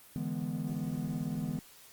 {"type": "chord", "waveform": "triangle", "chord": "E dominant seventh", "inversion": "third", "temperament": "equal", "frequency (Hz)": [146.83, 164.81, 207.7, 246.9], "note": ["D3", "E3", "G#3", "B3"], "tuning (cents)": [0, 0, 0, 0], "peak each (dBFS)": [-37, -35, -37, -36], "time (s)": [0.16, 1.59], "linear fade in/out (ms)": 0, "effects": ["white hiss -56 dBFS RMS until 1.92 s", "Opus 24 kbps"]}